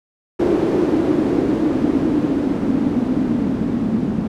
blue noise with low-pass filter sweep, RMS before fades -18 dBFS, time 0.39-4.28 s, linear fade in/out 10 ms, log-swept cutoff 350 to 220 Hz, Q 4.2, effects none

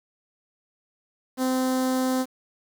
sawtooth tone with notch filter, 258.2 Hz, C4, 23 cents flat, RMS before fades -24 dBFS, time 1.37-2.26 s, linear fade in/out 50 ms, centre 2500 Hz, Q 0.88, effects 8-bit

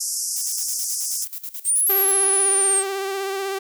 pink band-pass noise, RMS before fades -26 dBFS, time 0-1.25 s, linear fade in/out 10 ms, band 5100 to 12000 Hz, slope 96 dB/octave
violet noise with tremolo, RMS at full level -31 dBFS, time 0.36-2.12 s, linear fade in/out 5 ms, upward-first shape square, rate 9.3 Hz, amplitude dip 80%
sine exponential two-way sweep, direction up then down, 8372 to 11840 to 8372 Hz, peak -16 dBFS, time 1.64-2.84 s, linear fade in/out 50 ms, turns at 1.91 s
sawtooth tone with vibrato, 389.9 Hz, G4, 9 cents flat, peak -20 dBFS, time 1.89-3.59 s, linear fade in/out 10 ms, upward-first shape sine, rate 16 Hz, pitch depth 30 cents each way
effects none

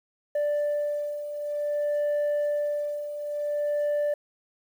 sine beating tone pair, 587.3 / 587.84 Hz, D5 / D5, 0 / +2 cents, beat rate 0.54 Hz, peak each -29 / -24 dBFS, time 0.35-4.14 s, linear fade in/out 5 ms, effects tanh soft clip ceiling -22 dBFS + 9-bit

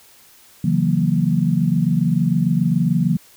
sine chord, F# dominant seventh, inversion second, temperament equal with one note detuned, 138.03 / 164.81 / 185 / 233.1 Hz, C#3 / E3 / F#3 / A#3, -7 / 0 / 0 / 0 cents, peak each -22 / -18 / -20 / -22 dBFS, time 0.64-3.17 s, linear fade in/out 5 ms, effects white hiss -49 dBFS RMS until 3.36 s

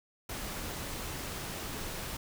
pink noise, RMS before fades -39 dBFS, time 0.29-2.17 s, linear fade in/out 5 ms, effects none

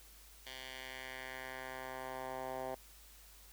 10% pulse tone with band-pass filter sweep, 130.2 Hz, C3, 8 cents flat, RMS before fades -45 dBFS, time 0.46-2.75 s, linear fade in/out 5 ms, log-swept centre 3300 to 710 Hz, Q 1.5, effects added 51 Hz sine -60 dBFS peak until 3.52 s + white hiss -60 dBFS RMS until 3.52 s

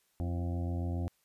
harmonic tone with a mistuned harmonic, 87.31 Hz, F2, in tune, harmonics 1 / 2 / 3 / 4 / 6 / 7 / 8 / 9, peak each -32 / -41 / -41 / -45 / -50 / -52 / -49 / -55 dBFS, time 0.2-1.08 s, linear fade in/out 0 ms, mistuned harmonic 4, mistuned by -34 cents, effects white hiss -73 dBFS RMS until 1.24 s + resampled to 32000 Hz

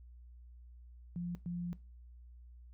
sine tone bursts at uneven times, 174.61 Hz, F3, in tune, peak -36 dBFS, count 2, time 1.16-1.35 / 1.46-1.73 s, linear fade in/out 0 ms, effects noise-tail reverb RT60 0.3 s tail -19 dB re dry + added 60 Hz sine -52 dBFS peak until 2.73 s

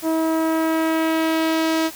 sawtooth tone with low-pass filter sweep, 321.7 Hz, E4, 42 cents flat, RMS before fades -20 dBFS, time 0.02-1.91 s, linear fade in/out 50 ms, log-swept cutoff 860 to 6900 Hz, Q 0.92, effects white hiss -38 dBFS RMS until 1.95 s

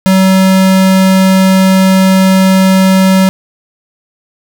square tone, 189.6 Hz, F#3, 43 cents sharp, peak -5 dBFS, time 0.06-3.29 s, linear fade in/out 0 ms, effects none

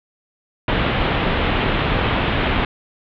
pink low-pass noise, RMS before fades -19 dBFS, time 0.68-2.65 s, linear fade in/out 2 ms, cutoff 3500 Hz, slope 48 dB/octave, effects none

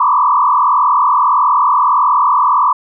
sine tone with frequency modulation, 1077 Hz, C6, 50 cents sharp, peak -8 dBFS, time 0-2.73 s, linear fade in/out 5 ms, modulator 41.6 Hz, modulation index 3, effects none

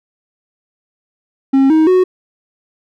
triangle tone with pitch steps, 270 / 315.6 / 368.8 Hz, C#4 / D#4 / F#4, -45 / +25 / -6 cents, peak -5 dBFS, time 1.53-2.04 s, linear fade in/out 10 ms, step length 170 ms, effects none

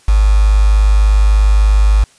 sine tone with quantisation, 51.7 Hz, G#1, 7 cents flat, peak -6 dBFS, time 0.08-2.04 s, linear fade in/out 5 ms, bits 4, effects white hiss -48 dBFS RMS until 2.18 s + resampled to 22050 Hz

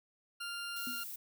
20% pulse tone, 1396.9 Hz, F6, in tune, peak -34 dBFS, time 0.4-1.04 s, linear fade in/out 10 ms
violet noise, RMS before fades -44 dBFS, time 0.76-1.16 s, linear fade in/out 5 ms
sine tone with exponential decay, 246.9 Hz, B3, in tune, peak -39 dBFS, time 0.87-1.08 s, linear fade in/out 2 ms, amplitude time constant 44 ms
effects none

